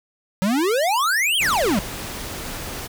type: exponential two-way sweep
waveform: square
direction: up then down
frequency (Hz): 180 to 3295 to 180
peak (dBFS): -18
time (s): 0.42-1.79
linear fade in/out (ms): 0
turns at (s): 1.37
type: noise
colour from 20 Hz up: pink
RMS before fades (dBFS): -31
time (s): 1.4-2.88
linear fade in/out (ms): 20
effects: none